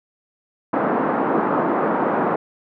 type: band-pass noise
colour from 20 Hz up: pink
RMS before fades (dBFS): -20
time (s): 0.73-2.36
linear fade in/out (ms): 5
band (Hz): 220 to 1300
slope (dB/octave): 24
effects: none